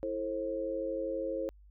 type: chord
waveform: sine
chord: A minor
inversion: second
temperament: equal with one note detuned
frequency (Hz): 329.6 / 440 / 532.4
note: E4 / A4 / C5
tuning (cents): 0 / 0 / +30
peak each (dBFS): -38 / -39 / -34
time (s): 0.03-1.49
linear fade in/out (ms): 0
effects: added 50 Hz sine -54 dBFS peak until 1.7 s